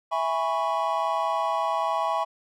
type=chord; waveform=triangle; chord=C# minor seventh; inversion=first; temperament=equal with one note detuned; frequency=659.3 / 823 / 987.8 / 1108.7 Hz; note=E5 / G#5 / B5 / C#6; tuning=0 / -16 / 0 / 0 cents; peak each=-27 dBFS; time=0.11-2.25 s; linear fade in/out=20 ms; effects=none